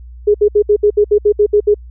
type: tone bursts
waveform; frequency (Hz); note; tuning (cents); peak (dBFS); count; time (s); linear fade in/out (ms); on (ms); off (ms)
sine; 415.3; G#4; 0; -6; 11; 0.27-1.744; 10; 74; 66
effects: added 60 Hz sine -31 dBFS peak until 1.9 s